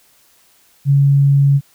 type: tone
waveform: sine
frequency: 140 Hz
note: C#3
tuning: 18 cents sharp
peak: -8 dBFS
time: 0.85-1.61 s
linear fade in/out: 50 ms
effects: white hiss -53 dBFS RMS until 1.74 s